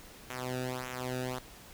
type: tone with flanger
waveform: sawtooth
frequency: 127 Hz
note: B2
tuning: 49 cents sharp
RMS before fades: -37 dBFS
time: 0.3-1.39 s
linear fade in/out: 2 ms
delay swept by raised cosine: 0.21 to 0.96 ms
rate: 1.7 Hz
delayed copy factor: -0.95
effects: pink hiss -52 dBFS RMS until 1.73 s